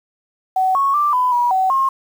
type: tone with pitch steps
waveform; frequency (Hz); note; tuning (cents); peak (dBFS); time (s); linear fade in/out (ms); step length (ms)
sine; 753 / 1103 / 1178 / 1001 / 966 / 756 / 1072; F#5 / C#6 / D6 / B5 / B5 / F#5 / C6; +30 / -9 / +5 / +23 / -39 / +37 / +42; -13; 0.56-1.89; 5; 190
effects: 7-bit